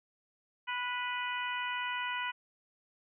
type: harmonic tone with a mistuned harmonic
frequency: 493.9 Hz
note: B4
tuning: in tune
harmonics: 2 / 3 / 4 / 5 / 6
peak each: -37 / -39 / -40 / -41 / -42 dBFS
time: 0.67-2.32 s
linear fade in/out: 20 ms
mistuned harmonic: 3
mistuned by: -16 cents
effects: none